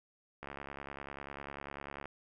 click train, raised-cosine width 0.5 ms, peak -28 dBFS, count 115, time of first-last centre 0.43-2.056 s, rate 70.1 Hz, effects none

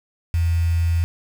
sine tone with quantisation, 84 Hz, E2, 33 cents sharp, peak -16 dBFS, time 0.34-1.04 s, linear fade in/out 0 ms, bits 6, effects none

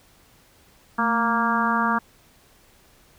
harmonic tone with a mistuned harmonic, 233.1 Hz, A#3, in tune, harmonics 1 / 2 / 3 / 4 / 5 / 6 / 7, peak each -25 / -36 / -31 / -25 / -24 / -27 / -29 dBFS, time 0.98-1.99 s, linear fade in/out 10 ms, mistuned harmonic 1, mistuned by -68 cents, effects pink hiss -56 dBFS RMS until 3.18 s

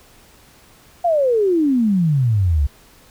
sine exponential sweep, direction down, 719 to 66.9 Hz, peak -13 dBFS, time 1.04-2.67 s, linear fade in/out 10 ms, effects pink hiss -49 dBFS RMS until 3.1 s

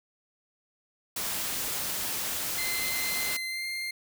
white noise, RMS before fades -32 dBFS, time 1.16-3.37 s, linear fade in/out 5 ms
30% pulse tone with pitch glide, 2070 to 2106 Hz, C7 to C7, -19 to +11 cents, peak -29 dBFS, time 2.58-3.91 s, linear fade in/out 5 ms, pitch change +30 cents, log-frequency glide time 3.47-3.65 s
effects none

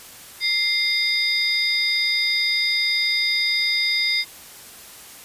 sine tone cluster, 2096 / 3661 / 4919 Hz, C7 / A#7 / D#8, +2 / -32 / -21 cents, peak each -22 / -25 / -22 dBFS, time 0.4-4.25 s, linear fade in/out 50 ms, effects white hiss -42 dBFS RMS until 5.24 s + resampled to 32000 Hz

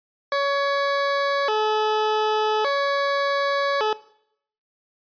20% pulse tone with vibrato, 491.5 Hz, B4, 8 cents flat, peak -15 dBFS, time 0.32-3.93 s, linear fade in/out 2 ms, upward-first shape square, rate 0.43 Hz, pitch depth 230 cents each way, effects noise-tail reverb RT60 0.7 s tail -19 dB re dry + resampled to 11025 Hz

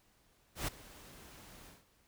pink noise with ADSR envelope, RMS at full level -35 dBFS, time 0.55-1.85 s, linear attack 130 ms, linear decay 7 ms, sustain -20 dB, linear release 190 ms, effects pink hiss -70 dBFS RMS until 2.07 s

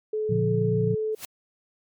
sine tone with pitch glide, 430.3 to 434.3 Hz, A4 to A4, -39 to -23 cents, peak -24 dBFS, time 0.13-1.15 s, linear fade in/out 5 ms, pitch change +16 cents, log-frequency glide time 0.51-0.98 s
sine chord, Bb major, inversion none, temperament equal with one note detuned, 116.54 / 143.98 / 174.61 Hz, Bb2 / D3 / F3, 0 / -34 / 0 cents, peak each -25 / -29 / -26 dBFS, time 0.29-0.95 s, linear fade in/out 10 ms
white noise with exponential growth, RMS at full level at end -32 dBFS, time 1.12-1.25 s, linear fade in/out 0 ms, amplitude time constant 27 ms
effects MP3 96 kbps

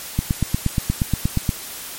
click train, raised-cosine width 5 ms, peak -5 dBFS, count 12, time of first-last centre 0.19-1.492 s, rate 8.45 Hz, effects white hiss -33 dBFS RMS until 1.98 s + MP3 64 kbps

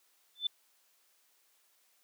sine tone with exponential growth, 3525 Hz, A7, 2 cents sharp, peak -25 dBFS, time 0.35-0.47 s, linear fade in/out 5 ms, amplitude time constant 24 ms, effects white hiss -70 dBFS RMS until 2.03 s + high-pass 400 Hz 12 dB/octave

